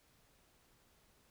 silence, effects pink hiss -70 dBFS RMS until 1.3 s

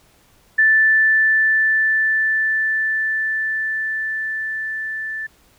sine tone with level ramp, 1760 Hz, A6, in tune, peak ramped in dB -10 to -24 dBFS, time 0.58-5.27 s, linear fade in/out 10 ms, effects pink hiss -55 dBFS RMS until 5.58 s

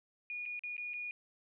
sine tone with dropouts, 2446 Hz, D#7, 30 cents flat, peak -38 dBFS, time 0.3-1.11 s, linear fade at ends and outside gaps 1 ms, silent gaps 0.455-0.46 / 0.593-0.636 / 0.767-0.779 / 0.935-0.939 s, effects none

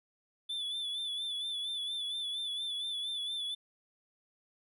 triangle tone with vibrato, 3480 Hz, A7, 20 cents flat, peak -33 dBFS, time 0.49-3.55 s, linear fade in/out 10 ms, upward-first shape sine, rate 4.3 Hz, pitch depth 52 cents each way, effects none

